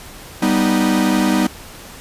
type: chord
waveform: 45% pulse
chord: G augmented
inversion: none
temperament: equal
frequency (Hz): 196 / 246.9 / 311.1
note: G3 / B3 / D#4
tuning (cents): 0 / 0 / 0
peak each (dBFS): -18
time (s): 0.42-1.47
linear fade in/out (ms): 5
effects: pink hiss -37 dBFS RMS until 2 s + resampled to 32000 Hz